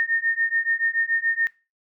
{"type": "beating tone pair", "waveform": "sine", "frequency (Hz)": [1826, 1833], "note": ["A#6", "A#6"], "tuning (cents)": [-36, -30], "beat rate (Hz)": 7, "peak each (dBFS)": -23, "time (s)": [0, 1.47], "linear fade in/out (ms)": 0, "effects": ["noise-tail reverb RT60 0.3 s tail -20 dB re dry"]}